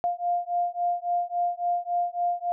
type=beating tone pair; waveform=sine; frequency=700 / 703.6 Hz; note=F5 / F5; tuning=+4 / +13 cents; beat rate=3.6 Hz; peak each=-27 dBFS; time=0.04-2.52 s; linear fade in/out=0 ms; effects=none